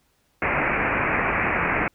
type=low-pass noise; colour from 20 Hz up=white; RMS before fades=-23 dBFS; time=0.42-1.88 s; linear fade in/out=2 ms; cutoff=2500 Hz; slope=96 dB/octave; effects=pink hiss -66 dBFS RMS until 1.94 s